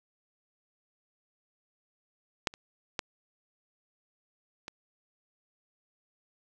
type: clicks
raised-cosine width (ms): 0.2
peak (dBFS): -9 / -29 / -13 / -22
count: 4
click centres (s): 2.472 / 2.539 / 2.992 / 4.681
effects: none